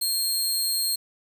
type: tone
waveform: 20% pulse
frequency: 4230 Hz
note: C8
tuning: 18 cents sharp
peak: -17 dBFS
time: 0.01-0.96 s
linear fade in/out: 10 ms
effects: 8-bit